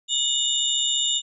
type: tone cluster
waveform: sine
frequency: 2923 / 3559 / 3694 / 7170 Hz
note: F#7 / A7 / A#7 / A8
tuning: -22 / +19 / -16 / +32 cents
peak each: -26 dBFS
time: 0.08-1.22 s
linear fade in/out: 50 ms
effects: none